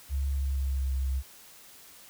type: tone with pitch glide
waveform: sine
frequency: 69 to 66.34 Hz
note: C#2 to C2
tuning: -7 to +25 cents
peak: -26 dBFS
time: 0.09-1.23 s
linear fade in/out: 50 ms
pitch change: -68 cents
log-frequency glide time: 0.27-0.91 s
effects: white hiss -52 dBFS RMS until 2.09 s